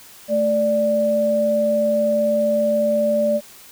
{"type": "tone pair together", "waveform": "sine", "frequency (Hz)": [220, 587.3], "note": ["A3", "D5"], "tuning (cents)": [0, 0], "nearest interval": "octave + perfect fourth", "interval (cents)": 1700, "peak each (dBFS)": [-23, -16], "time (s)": [0.28, 3.41], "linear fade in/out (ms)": 50, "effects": ["white hiss -44 dBFS RMS until 3.71 s"]}